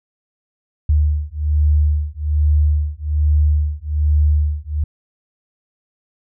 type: beating tone pair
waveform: sine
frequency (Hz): 74.5 / 75.7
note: D2 / D#2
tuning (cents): +25 / -47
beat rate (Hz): 1.2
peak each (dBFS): -16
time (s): 0.89-4.84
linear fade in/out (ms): 5
effects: none